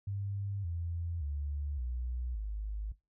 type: tone with pitch steps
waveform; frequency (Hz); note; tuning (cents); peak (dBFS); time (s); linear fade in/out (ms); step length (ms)
sine; 99.6 / 84.73 / 72.07 / 61.31 / 52.16; G2 / E2 / D2 / B1 / G#1; +28 / +48 / -32 / -12 / +8; -34; 0.07-2.92; 5; 570
effects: noise-tail reverb RT60 0.2 s tail -17 dB re dry